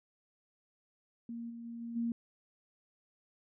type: tone with level steps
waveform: sine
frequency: 233.3 Hz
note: A#3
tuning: 2 cents sharp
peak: -39 / -43 / -41 / -39 / -31 dBFS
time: 1.29-2.12 s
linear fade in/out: 2 ms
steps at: 1.49 / 1.64 / 1.8 / 1.95 s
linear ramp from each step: 20 ms
effects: none